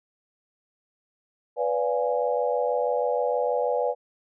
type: chord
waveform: sine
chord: B diminished seventh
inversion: none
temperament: equal with one note detuned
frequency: 493.9 / 580.2 / 698.5 / 830.6 Hz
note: B4 / D5 / F5 / Ab5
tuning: 0 / -21 / 0 / 0 cents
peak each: -25 / -27 / -31 / -30 dBFS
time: 1.56-3.95 s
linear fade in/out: 50 ms
effects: none